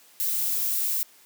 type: noise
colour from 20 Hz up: violet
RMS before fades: -26 dBFS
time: 0.2-1.03 s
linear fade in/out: 0 ms
effects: white hiss -55 dBFS RMS until 1.25 s + high-pass 200 Hz 12 dB/octave